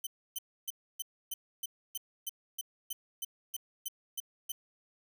5% pulse tone bursts, 3059 Hz, G7, 43 cents flat, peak -26 dBFS, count 15, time 0.04-4.52 s, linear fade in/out 5 ms, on 28 ms, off 290 ms, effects none

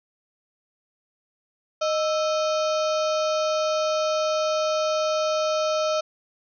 harmonic tone with a mistuned harmonic, 620 Hz, D#5, 6 cents flat, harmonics 1 / 2 / 4 / 5 / 6 / 7 / 8 / 9 / 10, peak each -22 / -28 / -37 / -38 / -40 / -38 / -43 / -39 / -41 dBFS, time 1.81-6.01 s, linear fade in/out 10 ms, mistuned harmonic 2, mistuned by +110 cents, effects none

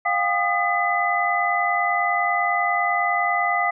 sine tone cluster, 705 / 795 / 1228 / 2007 Hz, F5 / G5 / D#6 / B6, +16 / +24 / -23 / +27 cents, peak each -23 / -26 / -25 / -23 dBFS, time 0.05-3.71 s, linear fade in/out 10 ms, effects none

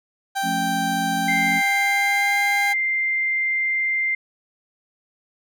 30% pulse tone with pitch glide, 784 to 803.7 Hz, G5 to G5, 0 to +43 cents, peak -19 dBFS, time 0.35-2.74 s, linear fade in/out 20 ms, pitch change +43 cents, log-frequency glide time 1.2-2.4 s
sine chord, F augmented, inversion none, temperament just, 174.61 / 218.3 / 272.8 Hz, F3 / A3 / C#4, 0 / -13 / -28 cents, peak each -29 dBFS, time 0.42-1.62 s, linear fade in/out 50 ms
sine tone, 2093 Hz, C7, in tune, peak -19 dBFS, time 1.28-4.15 s, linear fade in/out 5 ms
effects none

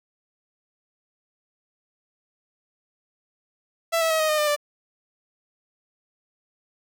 sawtooth tone with pitch steps, 664 / 650.7 / 637.7 / 624.9 / 612.4 / 600.2 / 588.1 Hz, E5 / E5 / D#5 / D#5 / D#5 / D5 / D5, +12 / -23 / +42 / +7 / -28 / +38 / +2 cents, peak -16 dBFS, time 3.92-4.564 s, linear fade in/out 20 ms, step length 92 ms, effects none

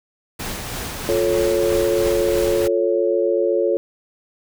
pink noise with tremolo, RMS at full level -27 dBFS, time 0.39-2.68 s, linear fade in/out 10 ms, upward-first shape triangle, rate 3.1 Hz, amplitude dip 30%
sine chord, F augmented, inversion none, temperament equal with one note detuned, 352.3 / 440 / 554.4 Hz, F4 / A4 / C#5, +15 / 0 / 0 cents, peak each -20 dBFS, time 1.09-3.77 s, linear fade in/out 0 ms
effects none

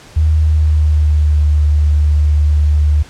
sine tone with pitch glide, 77.78 to 74.65 Hz, D#2 to D2, 0 to +29 cents, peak -8 dBFS, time 0.16-3.03 s, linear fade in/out 10 ms, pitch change -71 cents, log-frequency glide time 0.36-1.38 s, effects pink hiss -39 dBFS RMS until 3.09 s + low-pass 8000 Hz 12 dB/octave

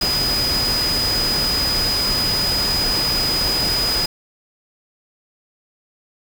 sine tone in noise, 4969 Hz, D#8, 3 cents flat, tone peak -18 dBFS, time 0.01-4.06 s, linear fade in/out 5 ms, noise pink, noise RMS -24 dBFS, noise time 0.01-4.06 s, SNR +3 dB, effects none

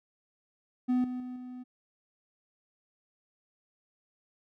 triangle tone with level steps, 250.7 Hz, B3, 26 cents sharp, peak -22 / -31 / -35 / -38 dBFS, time 0.88-1.64 s, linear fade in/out 20 ms, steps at 1.04 / 1.2 / 1.36 s, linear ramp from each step 2 ms, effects none

